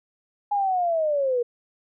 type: linear sweep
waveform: sine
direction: down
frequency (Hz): 830.6 to 470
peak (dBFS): -20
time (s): 0.51-1.43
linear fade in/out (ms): 10
effects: none